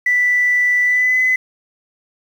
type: tone with pitch glide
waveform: sine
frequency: 1975.5 to 2021 Hz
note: B6 to B6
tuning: 0 to +39 cents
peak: -11 dBFS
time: 0.06-1.36 s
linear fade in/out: 5 ms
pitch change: +39 cents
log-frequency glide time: 0.84-1.2 s
effects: tanh soft clip ceiling -7 dBFS + 7-bit